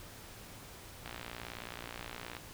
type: click train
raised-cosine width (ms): 0.3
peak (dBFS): -26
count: 78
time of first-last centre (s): 1.06-2.367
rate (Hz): 58.9
effects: added 104 Hz sine -60 dBFS peak until 2.53 s + pink hiss -51 dBFS RMS until 2.53 s